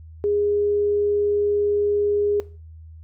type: tone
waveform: sine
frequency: 411.2 Hz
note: G#4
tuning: 17 cents flat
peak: -18 dBFS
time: 0.24-2.4 s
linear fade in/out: 0 ms
effects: noise-tail reverb RT60 0.4 s tail -19 dB re dry + added 80 Hz sine -39 dBFS peak until 3.03 s